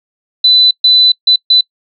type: tone bursts at uneven times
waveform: sine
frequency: 4000 Hz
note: B7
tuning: 21 cents sharp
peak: -4 dBFS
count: 4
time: 0.44-0.71 / 0.84-1.12 / 1.27-1.36 / 1.5-1.61 s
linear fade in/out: 5 ms
effects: noise-tail reverb RT60 0.1 s tail -26 dB re dry